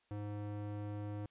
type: tone with band-pass filter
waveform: square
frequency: 103.83 Hz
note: G#2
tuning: in tune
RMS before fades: -42 dBFS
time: 0.11-1.26 s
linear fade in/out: 0 ms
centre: 290 Hz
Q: 0.52
effects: white hiss -75 dBFS RMS until 1.3 s + resampled to 8000 Hz